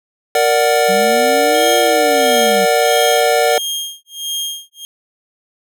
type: chord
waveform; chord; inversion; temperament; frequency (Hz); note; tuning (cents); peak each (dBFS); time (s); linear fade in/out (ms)
square; Bb augmented; none; equal; 466.2 / 587.3 / 740; Bb4 / D5 / F#5; 0 / 0 / 0; -16; 0.35-3.58; 2
type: linear two-way sweep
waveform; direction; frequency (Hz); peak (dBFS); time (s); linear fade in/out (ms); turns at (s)
sine; up then down; 185 to 350.7 to 185; -21; 0.88-2.66; 20; 1.77
type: tone with tremolo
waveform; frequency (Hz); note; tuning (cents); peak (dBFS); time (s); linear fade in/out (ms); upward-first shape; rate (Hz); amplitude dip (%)
sawtooth; 3228; G#7; -50; -15; 1.54-4.85; 0; sine; 1.5; 100
effects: none